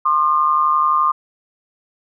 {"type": "tone pair together", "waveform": "sine", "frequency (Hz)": [1058.4, 1210], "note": ["C6", "D#6"], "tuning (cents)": [20, -49], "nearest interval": "major second", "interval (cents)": 231, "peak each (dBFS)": [-16, -15], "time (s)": [0.05, 1.12], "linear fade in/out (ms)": 10, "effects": []}